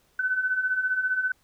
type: beating tone pair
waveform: sine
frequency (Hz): 1500 / 1515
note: F#6 / F#6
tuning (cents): +23 / +40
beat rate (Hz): 15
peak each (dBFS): -30 / -24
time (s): 0.19-1.32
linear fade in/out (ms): 5
effects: pink hiss -65 dBFS RMS until 1.43 s